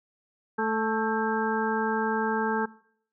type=harmonic tone with a mistuned harmonic; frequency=220 Hz; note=A3; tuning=in tune; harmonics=1 / 2 / 4 / 5 / 6 / 7; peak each=-31 / -29 / -29 / -38 / -36 / -32 dBFS; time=0.58-2.66 s; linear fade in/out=10 ms; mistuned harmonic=7; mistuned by=+57 cents; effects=noise-tail reverb RT60 0.6 s tail -21 dB re dry